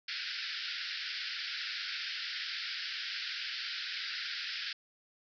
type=band-pass noise; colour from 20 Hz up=white; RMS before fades=-39 dBFS; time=0.08-4.73 s; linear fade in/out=5 ms; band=1400 to 5200 Hz; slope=96 dB/octave; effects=none